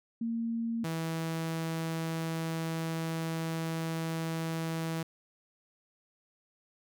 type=tone pair in turn; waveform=sine / sawtooth; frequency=230 / 163.01 Hz; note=A#3 / E3; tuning=-23 / -19 cents; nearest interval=tritone; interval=596 cents; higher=first; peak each=-30 / -28 dBFS; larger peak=second; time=0.21-0.84 / 0.84-5.03 s; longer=second; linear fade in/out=5 ms; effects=none